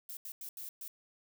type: noise bursts at uneven times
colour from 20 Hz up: violet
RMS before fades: -44 dBFS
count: 5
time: 0.09-0.17 / 0.25-0.32 / 0.41-0.49 / 0.57-0.69 / 0.81-0.88 s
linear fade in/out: 2 ms
effects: none